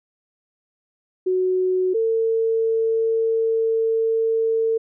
sine tone pair in turn, 370 / 450.1 Hz, F#4 / A4, 0 / +39 cents, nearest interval minor third, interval 339 cents, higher second, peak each -17 dBFS, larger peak neither, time 1.26-1.94 / 1.94-4.78 s, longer second, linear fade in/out 10 ms, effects none

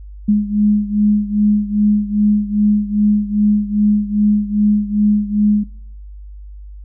sine beating tone pair, 207.7 / 210.2 Hz, G#3 / G#3, 0 / +21 cents, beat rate 2.5 Hz, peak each -13 / -16 dBFS, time 0.28-5.64 s, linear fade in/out 10 ms, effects noise-tail reverb RT60 0.6 s tail -21 dB re dry + added 50 Hz sine -31 dBFS peak until 6.84 s

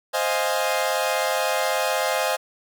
sawtooth chord, F minor seventh, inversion second, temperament equal, 523.3 / 622.3 / 698.5 / 830.6 Hz, C5 / Eb5 / F5 / Ab5, 0 / 0 / 0 / 0 cents, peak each -22 / -22 / -24 / -24 dBFS, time 0.13-2.37 s, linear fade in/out 20 ms, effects none

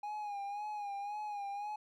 triangle tone with vibrato, 822 Hz, G#5, 18 cents flat, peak -36 dBFS, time 0.03-1.76 s, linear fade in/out 5 ms, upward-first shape sine, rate 1.9 Hz, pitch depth 53 cents each way, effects none

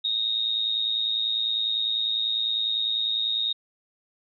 sine tone with amplitude modulation, 3729 Hz, A#7, in tune, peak -20 dBFS, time 0.04-3.53 s, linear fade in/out 10 ms, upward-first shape sine, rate 110 Hz, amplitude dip 65%, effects none

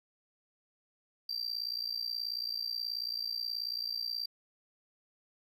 triangle tone with amplitude modulation, 4699 Hz, D8, in tune, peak -29 dBFS, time 1.29-4.26 s, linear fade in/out 5 ms, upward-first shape sine, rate 58.5 Hz, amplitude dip 90%, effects none

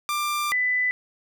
sawtooth / sine tone pair in turn, 1187 / 1996.3 Hz, D6 / B6, +18 / +18 cents, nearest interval major sixth, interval 900 cents, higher second, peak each -20 dBFS, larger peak neither, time 0.09-0.52 / 0.52-0.91 s, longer first, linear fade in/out 0 ms, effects none

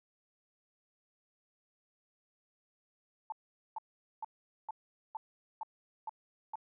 sine tone bursts, 880 Hz, A5, in tune, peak -36 dBFS, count 8, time 3.3-6.556 s, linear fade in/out 2 ms, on 22 ms, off 440 ms, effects none

